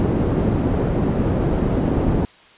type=low-pass noise; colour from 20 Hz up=white; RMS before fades=-19 dBFS; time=0-2.25 s; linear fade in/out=0 ms; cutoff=300 Hz; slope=12 dB/octave; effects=white hiss -48 dBFS RMS until 2.57 s + resampled to 8000 Hz